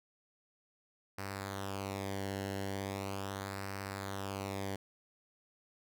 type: tone with flanger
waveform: sawtooth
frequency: 98 Hz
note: G2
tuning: in tune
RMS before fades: -40 dBFS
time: 1.18-4.76 s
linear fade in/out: 5 ms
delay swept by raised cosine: 0.29 to 0.84 ms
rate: 0.39 Hz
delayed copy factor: -0.65
effects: none